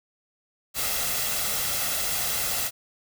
white noise with comb filter, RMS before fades -27 dBFS, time 0.74-2.71 s, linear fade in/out 50 ms, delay 1.5 ms, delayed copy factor +0.5, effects none

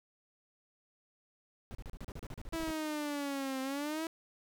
brown noise bursts, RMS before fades -43 dBFS, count 14, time 1.71-2.711 s, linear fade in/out 0 ms, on 39 ms, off 35 ms
sawtooth exponential two-way sweep, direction down then up, 329.6 to 261.6 to 329.6 Hz, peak -31 dBFS, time 2.53-4.07 s, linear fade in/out 2 ms, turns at 3.61 s
effects none

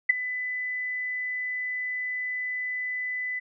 sine tone with ADSR envelope, 2000 Hz, B6, 21 cents sharp, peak -12 dBFS, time 0.09-3.4 s, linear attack 10 ms, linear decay 12 ms, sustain -16 dB, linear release 18 ms, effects none

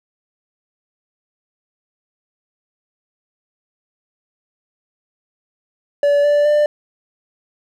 triangle tone with pitch steps, 575 / 584.4 / 593.9 Hz, D5 / D5 / D5, -37 / -9 / +19 cents, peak -9 dBFS, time 6.03-6.66 s, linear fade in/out 2 ms, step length 210 ms, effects none

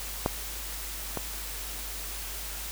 clicks, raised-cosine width 1 ms, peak -10 / -16 dBFS, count 2, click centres 0.261 / 1.173 s, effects added 50 Hz sine -40 dBFS peak until 2.71 s + white hiss -38 dBFS RMS until 2.71 s

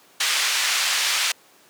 pink band-pass noise, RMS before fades -22 dBFS, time 0.2-1.32 s, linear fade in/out 5 ms, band 1900 to 7100 Hz, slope 12 dB/octave, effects pink hiss -53 dBFS RMS until 1.69 s + high-pass 300 Hz 12 dB/octave

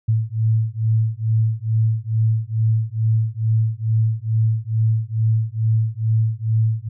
sine beating tone pair, 110 / 112.3 Hz, A2 / A2, 0 / +36 cents, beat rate 2.3 Hz, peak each -19 dBFS, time 0.08-6.89 s, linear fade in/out 10 ms, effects none

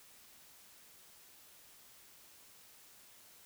silence, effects white hiss -60 dBFS RMS until 3.45 s

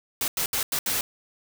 white noise bursts at uneven times, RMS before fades -26 dBFS, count 5, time 0.21-0.28 / 0.37-0.46 / 0.53-0.63 / 0.72-0.79 / 0.86-1.01 s, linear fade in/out 2 ms, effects none

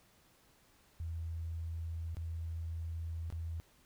sine tone with dropouts, 82.41 Hz, E2, in tune, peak -37 dBFS, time 1-3.6 s, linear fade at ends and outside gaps 0 ms, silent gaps 2.147-2.169 / 3.302-3.325 s, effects pink hiss -67 dBFS RMS until 3.85 s

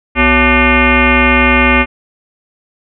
sine tone with frequency modulation, 1185 Hz, D6, 15 cents sharp, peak -6 dBFS, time 0.15-1.86 s, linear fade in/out 50 ms, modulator 312 Hz, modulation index 4.5, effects none

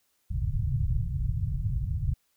white low-pass noise, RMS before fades -28 dBFS, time 0.3-2.14 s, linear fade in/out 10 ms, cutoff 140 Hz, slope 48 dB/octave, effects white hiss -72 dBFS RMS until 2.36 s

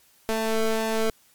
25% pulse ring-modulated tone, 222.1 Hz, A3, 16 cents sharp, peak -15 dBFS, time 0.29-1.1 s, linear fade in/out 0 ms, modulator 221 Hz, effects white hiss -59 dBFS RMS until 1.34 s + MP3 96 kbps

